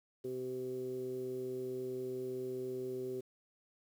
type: tone with low-pass filter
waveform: 15% pulse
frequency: 127.9 Hz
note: C3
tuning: 39 cents flat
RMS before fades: -40 dBFS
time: 0.24-3.21 s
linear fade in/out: 10 ms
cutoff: 410 Hz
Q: 8.4
effects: 10-bit